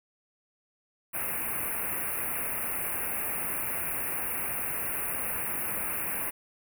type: band-stop noise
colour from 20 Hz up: white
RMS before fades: -32 dBFS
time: 1.13-6.31 s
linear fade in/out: 20 ms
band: 2700 to 9400 Hz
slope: 96 dB/octave
effects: none